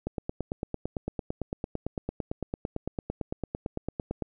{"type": "click train", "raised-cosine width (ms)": 2, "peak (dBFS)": -17, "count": 38, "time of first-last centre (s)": [0.07, 4.223], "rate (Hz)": 8.91, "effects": []}